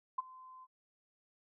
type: tone with ADSR envelope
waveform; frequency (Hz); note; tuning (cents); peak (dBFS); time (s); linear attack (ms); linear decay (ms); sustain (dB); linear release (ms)
sine; 1031; C6; -26; -29; 0.18-0.67; 8; 21; -22; 39
effects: none